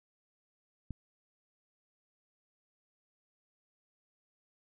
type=click; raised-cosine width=5 ms; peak=-27 dBFS; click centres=0.907 s; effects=none